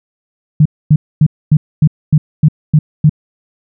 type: tone bursts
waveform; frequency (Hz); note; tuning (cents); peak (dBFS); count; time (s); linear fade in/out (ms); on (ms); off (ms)
sine; 152; D#3; -40; -3; 9; 0.6-3.095; 5; 55; 250
effects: none